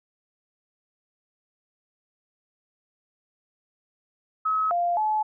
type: tone with pitch steps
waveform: sine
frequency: 1282 / 697 / 859 Hz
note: E6 / F5 / A5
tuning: -49 / -4 / -42 cents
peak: -21 dBFS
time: 4.45-5.23 s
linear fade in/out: 10 ms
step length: 260 ms
effects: none